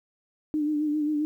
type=tone with vibrato; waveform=sine; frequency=300.6 Hz; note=D4; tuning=40 cents sharp; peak=-23 dBFS; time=0.54-1.25 s; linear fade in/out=0 ms; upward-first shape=sine; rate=7.5 Hz; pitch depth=41 cents each way; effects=10-bit